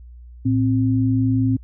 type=tone pair together; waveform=sine; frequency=112.6 / 262.6 Hz; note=A2 / C4; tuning=+40 / +6 cents; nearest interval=octave + minor third; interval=1466 cents; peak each=-18 dBFS; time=0.45-1.57 s; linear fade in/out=10 ms; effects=added 60 Hz sine -38 dBFS peak until 1.63 s